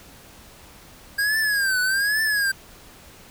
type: tone with vibrato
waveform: square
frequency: 1620 Hz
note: G#6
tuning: 43 cents flat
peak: -20 dBFS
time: 1.18-2.52 s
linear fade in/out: 10 ms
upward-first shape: triangle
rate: 1.2 Hz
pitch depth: 160 cents each way
effects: pink hiss -47 dBFS RMS until 3.3 s